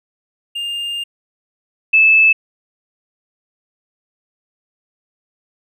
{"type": "tone pair in turn", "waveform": ["triangle", "sine"], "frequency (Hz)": [2809, 2619], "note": ["F7", "E7"], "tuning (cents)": [9, -12], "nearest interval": "minor second", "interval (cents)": 121, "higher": "first", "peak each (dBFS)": [-19, -7], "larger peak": "second", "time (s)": [[0.55, 1.04], [1.93, 2.33]], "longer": "first", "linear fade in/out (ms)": 10, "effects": []}